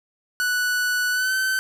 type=tone with pitch glide; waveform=45% pulse; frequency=1480 to 1533.1 Hz; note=F#6 to G6; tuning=0 to -39 cents; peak=-20 dBFS; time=0.4-1.59 s; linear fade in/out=0 ms; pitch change=+61 cents; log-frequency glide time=1.11-1.34 s; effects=none